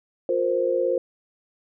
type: chord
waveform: sine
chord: F suspended fourth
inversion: none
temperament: equal with one note detuned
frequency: 355.9 / 466.2 / 523.3 Hz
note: F4 / Bb4 / C5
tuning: +33 / 0 / 0 cents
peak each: -26 / -26 / -22 dBFS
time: 0.29-0.98 s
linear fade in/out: 2 ms
effects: none